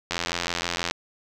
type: click train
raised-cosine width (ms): 0.2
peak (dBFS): -8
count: 70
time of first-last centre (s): 0.11-0.91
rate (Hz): 86.2
effects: none